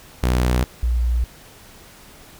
sawtooth / sine tone pair in turn, 61.74 / 59.74 Hz, B1 / A#1, 0 / +43 cents, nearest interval minor second, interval 57 cents, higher first, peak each -12 / -16 dBFS, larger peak first, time 0.23-0.64 / 0.83-1.24 s, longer neither, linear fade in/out 0 ms, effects pink hiss -45 dBFS RMS until 2.39 s

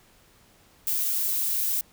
violet noise, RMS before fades -26 dBFS, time 0.87-1.81 s, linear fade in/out 2 ms, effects pink hiss -58 dBFS RMS until 1.92 s

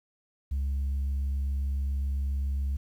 sine tone with vibrato, 68.7 Hz, C#2, 15 cents flat, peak -24 dBFS, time 0.51-2.77 s, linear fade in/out 10 ms, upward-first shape triangle, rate 7.3 Hz, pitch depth 9 cents each way, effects tanh soft clip ceiling -25 dBFS + 10-bit

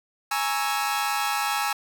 sawtooth chord, A# half-diminished seventh, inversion third, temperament equal, 830.6 / 932.3 / 1108.7 / 1318.5 Hz, G#5 / A#5 / C#6 / E6, 0 / 0 / 0 / 0 cents, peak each -23 / -29 / -29 / -25 dBFS, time 0.31-1.73 s, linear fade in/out 5 ms, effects 8-bit

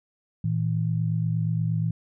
sine tone pair together, 113.24 / 161.7 Hz, A#2 / E3, -50 / -33 cents, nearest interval tritone, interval 617 cents, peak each -25 dBFS, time 0.44-1.91 s, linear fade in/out 5 ms, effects none

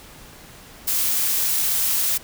blue noise, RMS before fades -21 dBFS, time 0.87-2.18 s, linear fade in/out 10 ms, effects pink hiss -44 dBFS RMS until 2.23 s

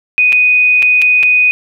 sine tone with dropouts, 2489 Hz, D#7, in tune, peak -6 dBFS, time 0.18-1.51 s, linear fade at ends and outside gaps 0 ms, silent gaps 0.323-0.328 / 0.823-0.827 / 1.017-1.021 / 1.229-1.233 s, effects none

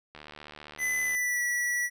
click train, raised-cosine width 0.3 ms, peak -28 dBFS, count 76, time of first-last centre 0.15-1.149 s, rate 75.1 Hz
square tone with pitch glide, 2011 to 1944.7 Hz, B6 to B6, +31 to -27 cents, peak -27 dBFS, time 0.78-1.9 s, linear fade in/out 50 ms, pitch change -58 cents, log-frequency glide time 1.03-1.42 s
effects none

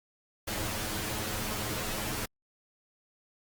pink noise with comb filter, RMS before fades -34 dBFS, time 0.47-2.26 s, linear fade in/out 10 ms, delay 9.4 ms, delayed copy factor +1, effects Opus 48 kbps

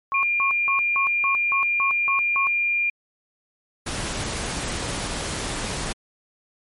sine tone bursts, 1095 Hz, C#6, 22 cents flat, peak -22 dBFS, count 9, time 0.12-2.47 s, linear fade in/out 0 ms, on 110 ms, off 170 ms
sine tone, 2400 Hz, D7, 37 cents sharp, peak -19 dBFS, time 0.14-2.9 s, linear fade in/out 5 ms
pink noise, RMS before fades -28 dBFS, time 3.86-5.93 s, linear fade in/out 10 ms
effects MP3 48 kbps

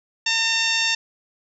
harmonic tone, 907 Hz, A#5, 48 cents flat, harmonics 1 / 2 / 3 / 4 / 5 / 6 / 7 / 8, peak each -33 / -26 / -23 / -25 / -30 / -26 / -32 / -34 dBFS, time 0.26-0.95 s, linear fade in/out 5 ms, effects none

